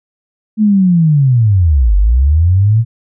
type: linear two-way sweep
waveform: sine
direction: down then up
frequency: 220 to 46.25 to 117.4 Hz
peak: -6 dBFS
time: 0.57-2.85 s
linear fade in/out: 50 ms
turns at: 1.96 s
effects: none